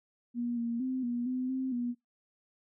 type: tone with pitch steps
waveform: sine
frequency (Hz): 239.6 / 234 / 258.7 / 240.5 / 254.8 / 261.5 / 242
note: A#3 / A#3 / C4 / B3 / C4 / C4 / B3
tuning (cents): +48 / +7 / -19 / -46 / -46 / -1 / -35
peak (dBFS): -30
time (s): 0.34-1.95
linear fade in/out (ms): 50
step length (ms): 230
effects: noise-tail reverb RT60 0.2 s tail -24 dB re dry